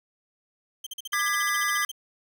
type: tone bursts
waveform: sawtooth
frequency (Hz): 3136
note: G7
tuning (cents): 0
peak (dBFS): -30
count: 16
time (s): 0.84-1.916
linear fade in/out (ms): 5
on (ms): 26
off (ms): 44
type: chord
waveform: square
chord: G# diminished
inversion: second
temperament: just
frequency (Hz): 1196.1 / 1661.2 / 1993.5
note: D6 / G#6 / B6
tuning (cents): +31 / 0 / +16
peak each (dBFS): -29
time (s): 1.13-1.85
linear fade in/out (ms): 2
effects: none